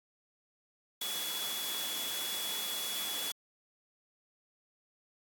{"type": "tone in noise", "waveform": "sine", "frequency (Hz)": 3390, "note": "G#7", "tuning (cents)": 35, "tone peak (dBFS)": -37, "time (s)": [1.01, 3.32], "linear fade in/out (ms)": 5, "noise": "white", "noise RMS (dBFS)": -38, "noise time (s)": [1.01, 3.32], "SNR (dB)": -2, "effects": ["high-pass 200 Hz 12 dB/octave", "AAC 64 kbps"]}